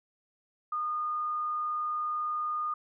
sine tone, 1223 Hz, D#6, 30 cents flat, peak -29 dBFS, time 0.72-2.74 s, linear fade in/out 5 ms, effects none

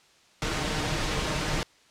pink noise with comb filter, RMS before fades -28 dBFS, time 0.42-1.63 s, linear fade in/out 0 ms, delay 6.5 ms, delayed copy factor +0.5, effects white hiss -59 dBFS RMS until 1.9 s + low-pass 6000 Hz 12 dB/octave

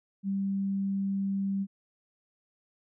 sine tone, 196 Hz, G3, in tune, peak -27 dBFS, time 0.23-1.67 s, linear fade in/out 50 ms, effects none

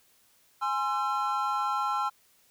triangle chord, Ab augmented, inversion none, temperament equal with one note detuned, 830.6 / 1046.5 / 1348.5 Hz, Ab5 / C6 / E6, 0 / 0 / +39 cents, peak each -29 / -30 / -28 dBFS, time 0.61-2.1 s, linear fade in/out 20 ms, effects white hiss -64 dBFS RMS until 2.5 s

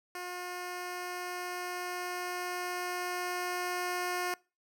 10% pulse tone with level ramp, 358.4 Hz, F4, 45 cents sharp, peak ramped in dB -30 to -23 dBFS, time 0.15-4.34 s, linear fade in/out 2 ms, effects noise-tail reverb RT60 0.3 s tail -24 dB re dry

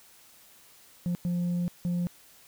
sine tone bursts at uneven times, 175.4 Hz, F3, 8 cents sharp, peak -23 dBFS, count 3, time 1.06-1.15 / 1.25-1.68 / 1.85-2.07 s, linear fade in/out 0 ms, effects tanh soft clip ceiling -25 dBFS + white hiss -56 dBFS RMS until 2.47 s

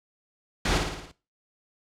pink noise with echo, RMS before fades -24 dBFS, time 0.65-0.78 s, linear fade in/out 5 ms, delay 56 ms, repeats 6, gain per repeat -4 dB, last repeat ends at 1.116 s, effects noise-tail reverb RT60 0.3 s tail -18 dB re dry + low-pass 6000 Hz 12 dB/octave

